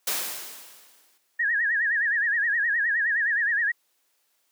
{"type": "noise with exponential decay", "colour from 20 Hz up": "white", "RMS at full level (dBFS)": -25, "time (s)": [0.07, 1.18], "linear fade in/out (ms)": 5, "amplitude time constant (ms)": 240}
{"type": "tone with vibrato", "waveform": "sine", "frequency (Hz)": 1760, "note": "A6", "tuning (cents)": 0, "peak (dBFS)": -21, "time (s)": [1.39, 3.72], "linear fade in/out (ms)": 10, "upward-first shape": "sine", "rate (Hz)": 9.6, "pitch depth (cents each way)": 140}
{"effects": ["white hiss -70 dBFS RMS until 4.51 s", "high-pass 300 Hz 12 dB/octave"]}